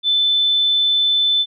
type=tone; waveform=sine; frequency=3520 Hz; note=A7; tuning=in tune; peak=-13 dBFS; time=0.03-1.46 s; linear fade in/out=50 ms; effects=none